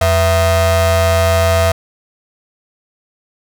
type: ring-modulated tone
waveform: 45% pulse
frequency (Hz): 288.6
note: D4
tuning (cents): -30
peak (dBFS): -7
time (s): 0.01-1.72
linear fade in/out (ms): 5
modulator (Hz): 375
effects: none